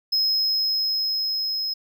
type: tone with level ramp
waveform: triangle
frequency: 5130 Hz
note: E8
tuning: 48 cents flat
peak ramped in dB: -17 to -23 dBFS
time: 0.12-1.74 s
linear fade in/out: 10 ms
effects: none